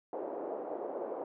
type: band-pass noise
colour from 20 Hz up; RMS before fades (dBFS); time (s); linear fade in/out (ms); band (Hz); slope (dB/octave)
white; -39; 0.13-1.24; 2; 350 to 650; 24
effects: none